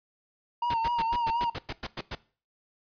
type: tone with vibrato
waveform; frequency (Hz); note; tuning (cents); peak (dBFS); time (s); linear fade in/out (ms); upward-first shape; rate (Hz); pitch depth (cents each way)
triangle; 932.3; A#5; 0; -23; 0.62-1.5; 5; sine; 4.1; 56
type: noise bursts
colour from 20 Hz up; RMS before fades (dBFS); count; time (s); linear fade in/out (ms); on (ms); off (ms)
pink; -34; 11; 0.7-2.151; 5; 41; 100
effects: noise-tail reverb RT60 0.4 s tail -20 dB re dry + resampled to 11025 Hz